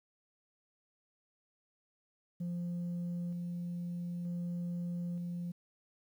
sine tone with tremolo, 174.3 Hz, F3, 3 cents flat, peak -32 dBFS, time 2.4-5.52 s, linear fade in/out 10 ms, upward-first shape square, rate 0.54 Hz, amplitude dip 25%, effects tanh soft clip ceiling -34 dBFS + 11-bit

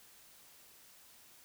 silence, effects white hiss -60 dBFS RMS until 1.44 s

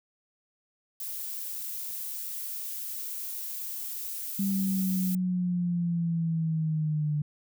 violet noise, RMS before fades -36 dBFS, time 1-5.15 s, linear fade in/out 2 ms
sine linear sweep, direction down, 197.5 to 147.9 Hz, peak -25 dBFS, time 4.39-7.22 s, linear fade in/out 5 ms
effects none

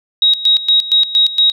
sine tone with tremolo, 3800 Hz, A#7, 33 cents sharp, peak -7 dBFS, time 0.22-1.52 s, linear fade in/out 2 ms, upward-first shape square, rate 4.3 Hz, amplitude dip 80%, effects none

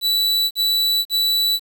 45% pulse tone bursts, 3951 Hz, B7, in tune, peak -16 dBFS, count 3, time 0.01-1.596 s, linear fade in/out 50 ms, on 500 ms, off 43 ms, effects 8-bit

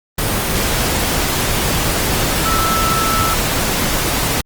sine tone in noise, 1318.5 Hz, E6, in tune, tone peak -17 dBFS, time 2.45-3.34 s, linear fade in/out 5 ms, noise pink, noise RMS -17 dBFS, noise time 0.18-4.41 s, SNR -3 dB, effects Opus 24 kbps

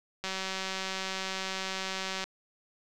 click train, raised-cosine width 0.2 ms, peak -17 dBFS, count 381, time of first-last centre 0.24-2.24 s, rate 190 Hz, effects none

